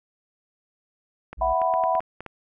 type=clicks; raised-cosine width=0.5 ms; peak=-21 dBFS; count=8; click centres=1.33 / 1.617 / 1.739 / 1.838 / 1.952 / 2.005 / 2.206 / 2.263 s
type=tone; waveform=triangle; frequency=58.2 Hz; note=A#1; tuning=2 cents flat; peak=-30 dBFS; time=1.37-1.54 s; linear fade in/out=20 ms
type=chord; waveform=sine; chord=E suspended second; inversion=none; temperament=just; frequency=659.3 / 741.7 / 988.9 Hz; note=E5 / F#5 / B5; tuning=0 / +4 / +2 cents; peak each=-24 dBFS; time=1.41-2 s; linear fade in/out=5 ms
effects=none